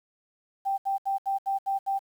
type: tone bursts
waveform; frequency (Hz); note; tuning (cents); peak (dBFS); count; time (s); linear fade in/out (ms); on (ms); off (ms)
sine; 784; G5; 0; -24; 7; 0.65-1.992; 20; 130; 72
effects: 9-bit